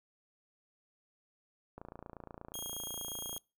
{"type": "click train", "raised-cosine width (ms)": 1, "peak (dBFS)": -32, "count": 46, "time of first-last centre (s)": [1.78, 3.365], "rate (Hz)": 28.4}
{"type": "tone", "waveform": "10% pulse", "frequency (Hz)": 3252, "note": "G#7", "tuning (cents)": -37, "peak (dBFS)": -31, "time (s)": [2.54, 3.38], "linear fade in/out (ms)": 0}
{"effects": ["noise-tail reverb RT60 0.3 s tail -26 dB re dry"]}